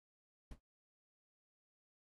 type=noise with exponential decay; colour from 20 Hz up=brown; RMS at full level=-42 dBFS; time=0.51-0.6 s; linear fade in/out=5 ms; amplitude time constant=19 ms; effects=AAC 32 kbps